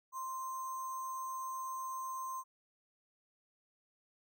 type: tone with sample-and-hold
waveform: sine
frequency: 1046 Hz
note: C6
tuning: 1 cent flat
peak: -38 dBFS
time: 0.12-2.44 s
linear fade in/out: 50 ms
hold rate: 7350 Hz
effects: none